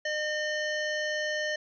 harmonic tone with a mistuned harmonic, 608 Hz, D#5, 40 cents flat, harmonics 1 / 3 / 5 / 7 / 9 / 10, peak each -32 / -31 / -39 / -44 / -46 / -45 dBFS, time 0.05-1.56 s, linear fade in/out 5 ms, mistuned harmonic 10, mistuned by +28 cents, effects none

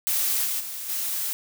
blue noise with level steps, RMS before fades -24 / -27 / -34 / -28 dBFS, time 0.07-1.33 s, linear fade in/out 0 ms, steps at 0.44 / 0.59 / 0.88 s, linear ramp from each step 20 ms, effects none

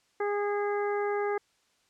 harmonic tone, 410 Hz, G#4, 22 cents flat, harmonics 1 / 2 / 3 / 4 / 5, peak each -28 / -34 / -38 / -40 / -42 dBFS, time 0.2-1.38 s, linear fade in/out 5 ms, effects white hiss -69 dBFS RMS until 1.89 s + low-pass 7000 Hz 12 dB/octave

